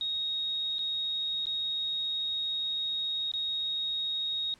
sine tone with dropouts, 3753 Hz, A#7, 11 cents sharp, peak -29 dBFS, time 0.01-4.54 s, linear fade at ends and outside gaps 1 ms, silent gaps 0.784-0.791 / 1.456-1.468 / 3.316-3.337 s, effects pink hiss -60 dBFS RMS until 4.59 s + low-pass 8000 Hz 12 dB/octave

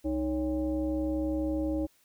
sine tone with frequency modulation, 311 Hz, D#4, 1 cent flat, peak -27 dBFS, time 0.04-1.87 s, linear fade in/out 20 ms, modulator 246 Hz, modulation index 0.87, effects white hiss -66 dBFS RMS until 2.04 s

